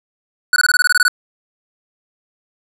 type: tone bursts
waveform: square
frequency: 1477 Hz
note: F#6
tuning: 3 cents flat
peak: -10 dBFS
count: 11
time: 0.53-1.081 s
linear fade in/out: 2 ms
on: 31 ms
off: 21 ms
effects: low-pass 12000 Hz 12 dB/octave